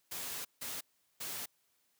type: noise bursts at uneven times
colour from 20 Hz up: white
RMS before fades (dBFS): -41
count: 3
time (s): 0.11-0.45 / 0.61-0.81 / 1.2-1.46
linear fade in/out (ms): 10
effects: white hiss -75 dBFS RMS until 1.99 s + high-pass 80 Hz 12 dB/octave